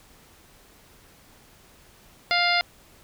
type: harmonic tone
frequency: 701 Hz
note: F5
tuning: 6 cents sharp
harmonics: 1 / 2 / 3 / 4 / 5 / 6 / 7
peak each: -25 / -27 / -24 / -31 / -30 / -29 / -29 dBFS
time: 2.31-2.61 s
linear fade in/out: 0 ms
effects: pink hiss -54 dBFS RMS until 3.03 s